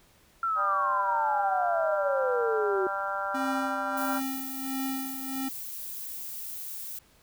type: exponential sweep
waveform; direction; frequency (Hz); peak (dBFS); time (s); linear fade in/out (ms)
sine; down; 1369 to 370; -25; 0.43-2.87; 2
type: harmonic tone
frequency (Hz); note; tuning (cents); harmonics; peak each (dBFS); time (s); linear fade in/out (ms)
196.6; G3; +5; 3 / 4 / 5 / 6 / 7 / 8; -36 / -35 / -37 / -42 / -32 / -40; 0.55-4.21; 50
type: tone with tremolo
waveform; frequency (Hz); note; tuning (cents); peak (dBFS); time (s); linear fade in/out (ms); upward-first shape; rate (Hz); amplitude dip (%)
square; 266.5; C4; +32; -30; 3.34-5.49; 10; sine; 1.5; 65
type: noise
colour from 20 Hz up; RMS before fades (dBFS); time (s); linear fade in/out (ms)
violet; -38; 3.97-6.99; 5
effects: pink hiss -61 dBFS RMS until 7.22 s